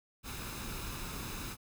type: noise with comb filter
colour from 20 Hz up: pink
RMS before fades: -41 dBFS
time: 0.23-1.57 s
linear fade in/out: 50 ms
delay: 0.78 ms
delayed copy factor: +0.5
effects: none